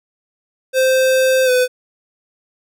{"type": "tone with pitch glide", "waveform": "square", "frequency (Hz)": [521, 502.7], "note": ["C5", "B4"], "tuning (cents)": [-7, 31], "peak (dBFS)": -12, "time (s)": [0.73, 1.68], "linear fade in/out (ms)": 50, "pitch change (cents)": -62, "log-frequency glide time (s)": [1.45, 1.5], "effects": []}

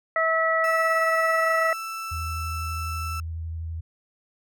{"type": "harmonic tone", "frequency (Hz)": 649, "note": "E5", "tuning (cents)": -27, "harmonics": [1, 2, 3], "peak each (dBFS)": [-24, -24, -24], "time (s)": [0.16, 1.73], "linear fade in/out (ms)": 2}
{"type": "tone with pitch glide", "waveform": "35% pulse", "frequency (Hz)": [1316, 1325.2], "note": ["E6", "E6"], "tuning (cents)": [-3, 9], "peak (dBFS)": -29, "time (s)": [0.64, 3.2], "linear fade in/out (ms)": 2, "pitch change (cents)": 12, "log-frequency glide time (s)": [1.23, 1.52]}
{"type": "tone with vibrato", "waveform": "sine", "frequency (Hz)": 81.7, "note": "E2", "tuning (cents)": -15, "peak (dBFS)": -29, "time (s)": [2.11, 3.81], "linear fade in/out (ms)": 10, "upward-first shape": "triangle", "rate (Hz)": 12, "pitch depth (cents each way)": 23}
{"effects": []}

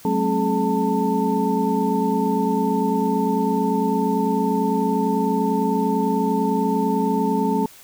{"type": "tone cluster", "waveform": "sine", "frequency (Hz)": [187.5, 216.4, 267.6, 427.4, 892], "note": ["F#3", "A3", "C4", "G#4", "A5"], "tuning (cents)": [23, -29, 39, 50, 23], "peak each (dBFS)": -24, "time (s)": [0.05, 7.66], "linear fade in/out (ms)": 2, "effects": ["white hiss -46 dBFS RMS until 7.83 s"]}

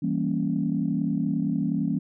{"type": "chord", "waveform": "sine", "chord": "E diminished seventh", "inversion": "none", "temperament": "equal", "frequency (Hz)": [164.81, 196, 233.1, 277.2], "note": ["E3", "G3", "Bb3", "Db4"], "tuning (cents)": [0, 0, 0, 0], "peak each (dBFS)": -28, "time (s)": [0.02, 1.99], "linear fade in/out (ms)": 10, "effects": ["tanh soft clip ceiling -12 dBFS"]}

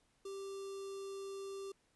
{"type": "tone with notch filter", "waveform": "square", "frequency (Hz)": 392, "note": "G4", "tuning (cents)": 0, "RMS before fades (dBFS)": -45, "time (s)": [0.25, 1.72], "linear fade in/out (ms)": 5, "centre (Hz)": 1900, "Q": 0.83, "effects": ["pink hiss -75 dBFS RMS until 1.95 s", "resampled to 24000 Hz"]}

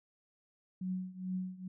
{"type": "tone with tremolo", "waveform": "sine", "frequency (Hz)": 185, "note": "F#3", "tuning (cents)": 0, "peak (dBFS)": -32, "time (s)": [0.81, 1.68], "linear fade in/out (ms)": 5, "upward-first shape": "triangle", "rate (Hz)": 2.3, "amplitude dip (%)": 90, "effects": []}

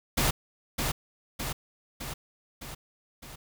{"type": "noise with echo", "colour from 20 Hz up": "pink", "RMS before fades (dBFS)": -25, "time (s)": [0.17, 0.31], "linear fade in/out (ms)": 10, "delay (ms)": 610, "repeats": 5, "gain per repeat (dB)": -4, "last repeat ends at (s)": 3.36, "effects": []}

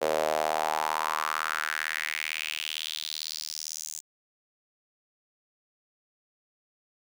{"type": "tone with high-pass filter sweep", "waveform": "sawtooth", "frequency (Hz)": 77.78, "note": "D#2", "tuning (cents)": 0, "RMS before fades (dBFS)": -31, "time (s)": [0.01, 4.01], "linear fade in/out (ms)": 20, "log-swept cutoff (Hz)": [510, 7100], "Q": 3.8, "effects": []}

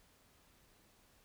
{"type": "silence", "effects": ["pink hiss -68 dBFS RMS until 1.24 s"]}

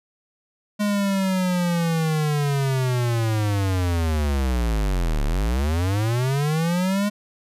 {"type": "linear two-way sweep", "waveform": "square", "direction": "down then up", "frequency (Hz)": [208.9, 34.65, 208.9], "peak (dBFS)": -20, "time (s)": [0.79, 7.1], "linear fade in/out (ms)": 20, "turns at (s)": 5.24, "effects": ["resampled to 32000 Hz"]}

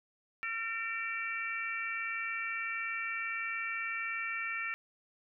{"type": "harmonic tone with a mistuned harmonic", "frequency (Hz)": 453.6, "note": "A#4", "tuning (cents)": -47, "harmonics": [3, 4, 5, 6], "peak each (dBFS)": [-41, -39, -37, -44], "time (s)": [0.43, 4.74], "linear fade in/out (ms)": 0, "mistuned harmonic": 5, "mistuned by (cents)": 41, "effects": []}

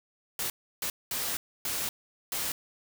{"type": "noise bursts at uneven times", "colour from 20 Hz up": "white", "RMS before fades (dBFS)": -32, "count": 5, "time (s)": [[0.39, 0.5], [0.82, 0.9], [1.11, 1.37], [1.65, 1.89], [2.32, 2.52]], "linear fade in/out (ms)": 2, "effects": []}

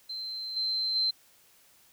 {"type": "tone with level steps", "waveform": "sine", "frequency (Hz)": 4106, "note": "C8", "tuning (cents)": -33, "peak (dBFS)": [-34, -27, -24], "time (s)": [0.09, 1.11], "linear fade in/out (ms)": 10, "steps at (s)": [0.56, 0.95], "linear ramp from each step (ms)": 10, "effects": ["white hiss -61 dBFS RMS until 1.92 s"]}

